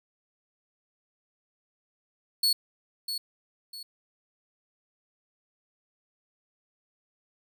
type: tone with echo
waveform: 40% pulse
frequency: 4399 Hz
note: C#8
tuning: 14 cents flat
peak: -20 dBFS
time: 2.43-2.53 s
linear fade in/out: 5 ms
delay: 650 ms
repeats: 2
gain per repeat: -9 dB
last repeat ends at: 3.83 s
effects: none